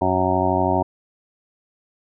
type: harmonic tone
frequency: 92.5 Hz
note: F#2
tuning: in tune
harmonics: 1 / 2 / 3 / 4 / 6 / 7 / 8 / 9 / 10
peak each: -26 / -28 / -25 / -25 / -28 / -24 / -24 / -29 / -24 dBFS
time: 0.01-0.83 s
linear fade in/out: 10 ms
effects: none